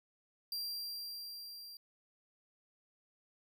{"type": "tone with level ramp", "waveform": "45% pulse", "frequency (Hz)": 4742, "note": "D8", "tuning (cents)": 16, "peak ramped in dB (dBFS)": [-36, -48], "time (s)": [0.52, 1.77], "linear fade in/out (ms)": 2, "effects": []}